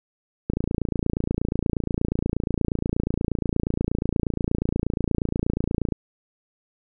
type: click train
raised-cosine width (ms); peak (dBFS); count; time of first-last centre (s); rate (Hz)
3; -10; 155; 0.5-5.923; 28.4
effects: none